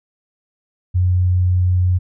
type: tone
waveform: sine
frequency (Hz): 90.6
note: F#2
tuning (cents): -36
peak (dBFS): -12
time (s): 0.94-1.99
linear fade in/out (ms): 20
effects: none